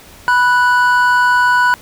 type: tone pair together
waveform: triangle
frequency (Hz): 986.2 / 1480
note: B5 / F#6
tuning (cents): -3 / 0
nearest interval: perfect fifth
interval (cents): 703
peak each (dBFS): -10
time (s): 0.28-1.74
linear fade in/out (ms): 0
effects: pink hiss -40 dBFS RMS until 1.81 s